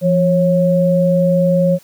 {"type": "tone pair together", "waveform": "sine", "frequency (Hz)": [172.3, 547], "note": ["F3", "C#5"], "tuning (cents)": [-23, -23], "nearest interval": "octave + minor sixth", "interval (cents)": 2000, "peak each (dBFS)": -13, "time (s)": [0.01, 1.79], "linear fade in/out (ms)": 50, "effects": ["white hiss -48 dBFS RMS until 1.83 s"]}